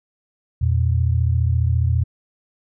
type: tone pair together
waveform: sine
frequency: 83.7 / 118.37 Hz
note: E2 / A#2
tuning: +27 / +27 cents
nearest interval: tritone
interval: 600 cents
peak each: -17 / -19 dBFS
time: 0.61-2.04 s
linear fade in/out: 10 ms
effects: none